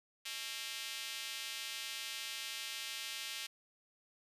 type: tone with high-pass filter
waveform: square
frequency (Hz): 123.47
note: B2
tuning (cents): 0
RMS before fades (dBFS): -43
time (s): 0.25-3.47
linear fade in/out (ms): 10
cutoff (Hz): 2900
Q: 1.5
effects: resampled to 32000 Hz